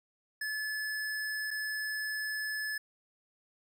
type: tone with dropouts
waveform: square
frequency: 1725 Hz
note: A6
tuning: 35 cents flat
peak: -34 dBFS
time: 0.41-2.78 s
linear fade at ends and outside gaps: 5 ms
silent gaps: 1.507-1.511 s
effects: none